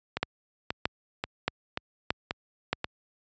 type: two click trains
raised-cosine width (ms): 0.3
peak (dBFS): -13 / -9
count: 6 / 5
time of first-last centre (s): 0.17-2.844 / 0.23-2.73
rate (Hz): 1.87 / 1.6
effects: high-pass 60 Hz 12 dB/octave + resampled to 16000 Hz